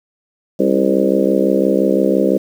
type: harmonic tone with a mistuned harmonic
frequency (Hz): 65.9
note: C2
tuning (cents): +13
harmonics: 3 / 4 / 5 / 6 / 7 / 8 / 9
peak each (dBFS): -18 / -20 / -18 / -19 / -20 / -18 / -23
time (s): 0.59-2.38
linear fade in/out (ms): 10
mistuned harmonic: 4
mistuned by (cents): +49
effects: 7-bit